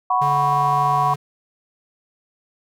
sine chord, F# suspended fourth, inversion none, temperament equal, 740 / 987.8 / 1108.7 Hz, F#5 / B5 / C#6, 0 / 0 / 0 cents, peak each -20 dBFS, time 0.1-1.14 s, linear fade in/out 5 ms
square tone, 143.2 Hz, D3, 43 cents flat, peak -26 dBFS, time 0.21-1.16 s, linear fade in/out 10 ms
effects none

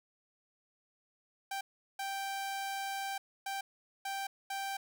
sawtooth tone bursts at uneven times, 784 Hz, G5, in tune, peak -32 dBFS, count 5, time 1.51-1.61 / 1.99-3.18 / 3.46-3.61 / 4.05-4.27 / 4.5-4.77 s, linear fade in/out 5 ms, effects none

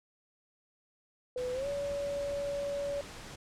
sine tone with pitch glide, 500 to 567.8 Hz, B4 to C#5, +21 to +41 cents, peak -32 dBFS, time 1.36-3.01 s, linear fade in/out 2 ms, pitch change +220 cents, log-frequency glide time 1.53-1.67 s
pink noise, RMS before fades -46 dBFS, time 1.37-3.36 s, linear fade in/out 10 ms
effects low-pass 8000 Hz 12 dB/octave

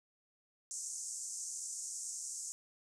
white band-pass noise, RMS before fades -43 dBFS, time 0.71-2.52 s, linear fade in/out 0 ms, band 6100 to 8400 Hz, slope 48 dB/octave, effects none

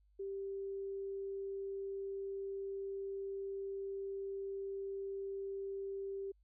sine tone, 392.2 Hz, G4, 1 cent sharp, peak -39 dBFS, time 0.19-6.32 s, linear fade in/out 10 ms, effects added 50 Hz sine -67 dBFS peak until 6.43 s

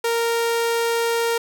sawtooth tone, 464.2 Hz, A#4, 7 cents flat, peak -15 dBFS, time 0.04-1.38 s, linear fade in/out 5 ms, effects none

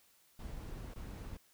brown noise with dropouts, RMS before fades -45 dBFS, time 0.39-1.37 s, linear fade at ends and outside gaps 5 ms, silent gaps 0.94-0.958 s, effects white hiss -68 dBFS RMS until 1.53 s

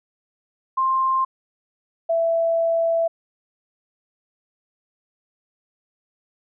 sine tone pair in turn, 1054 / 664 Hz, C6 / E5, +12 / +12 cents, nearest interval minor sixth, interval 800 cents, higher first, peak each -17 dBFS, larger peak neither, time 0.77-1.25 / 2.09-3.08 s, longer second, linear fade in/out 10 ms, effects none

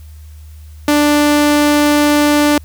sawtooth tone, 294.4 Hz, D4, 4 cents sharp, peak -5 dBFS, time 0.88-2.58 s, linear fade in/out 2 ms, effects added 76 Hz sine -32 dBFS peak until 2.64 s + white hiss -50 dBFS RMS until 2.64 s

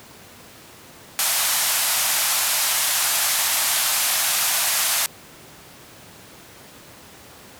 white band-pass noise, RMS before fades -21 dBFS, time 1.19-5.06 s, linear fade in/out 0 ms, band 620 to 14000 Hz, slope 48 dB/octave, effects pink hiss -44 dBFS RMS until 7.59 s + high-pass 100 Hz 12 dB/octave

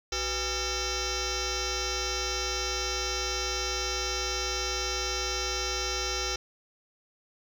sine tone with frequency modulation, 2676 Hz, E7, 25 cents sharp, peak -26 dBFS, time 0.12-6.36 s, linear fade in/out 5 ms, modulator 436 Hz, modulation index 7.8, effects tanh soft clip ceiling -26 dBFS + 11-bit

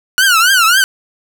sawtooth tone with vibrato, 1441 Hz, F#6, 46 cents flat, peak -4 dBFS, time 0.18-0.84 s, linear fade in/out 0 ms, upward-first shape triangle, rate 3.7 Hz, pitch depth 210 cents each way, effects none

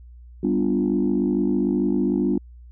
sine chord, G dominant seventh, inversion none, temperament equal, 196 / 246.9 / 293.7 / 349.2 Hz, G3 / B3 / D4 / F4, 0 / 0 / 0 / 0 cents, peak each -23 / -23 / -23 / -24 dBFS, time 0.43-2.38 s, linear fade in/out 5 ms, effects tanh soft clip ceiling -11 dBFS + added 60 Hz sine -41 dBFS peak until 2.71 s

